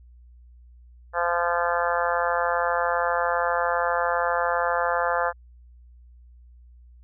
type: harmonic tone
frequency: 172.5 Hz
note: F3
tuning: 21 cents flat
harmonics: 3 / 4 / 5 / 6 / 7 / 8 / 9 / 10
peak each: -27 / -28 / -29 / -30 / -30 / -31 / -32 / -32 dBFS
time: 1.13-5.33 s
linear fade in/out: 50 ms
effects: added 60 Hz sine -47 dBFS peak until 7.03 s